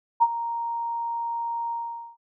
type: tone with ADSR envelope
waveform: sine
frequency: 932.3 Hz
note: A#5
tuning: in tune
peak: -12 dBFS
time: 0.2-2.17 s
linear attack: 24 ms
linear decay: 45 ms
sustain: -14 dB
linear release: 460 ms
effects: none